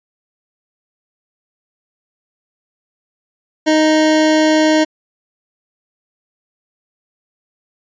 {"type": "tone", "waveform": "25% pulse", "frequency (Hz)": 311.1, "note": "D#4", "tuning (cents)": 0, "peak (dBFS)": -6, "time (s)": [3.66, 4.85], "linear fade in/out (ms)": 20, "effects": ["resampled to 16000 Hz"]}